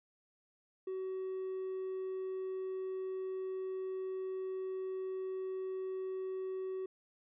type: tone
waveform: triangle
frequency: 377 Hz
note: F#4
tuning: 32 cents sharp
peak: -34 dBFS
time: 0.87-6.86 s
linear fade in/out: 5 ms
effects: tanh soft clip ceiling -31 dBFS + resampled to 8000 Hz